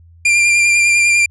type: tone with vibrato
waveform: 45% pulse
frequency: 2386 Hz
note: D7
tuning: 27 cents sharp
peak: -9 dBFS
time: 0.25-1.26 s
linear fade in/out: 5 ms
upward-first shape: sine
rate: 10 Hz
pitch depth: 18 cents each way
effects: added 84 Hz sine -41 dBFS peak until 1.3 s + resampled to 22050 Hz